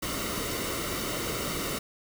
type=noise with comb filter; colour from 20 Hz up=pink; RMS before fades=-32 dBFS; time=0.02-1.79 s; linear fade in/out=10 ms; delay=1.2 ms; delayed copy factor=-0.6; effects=none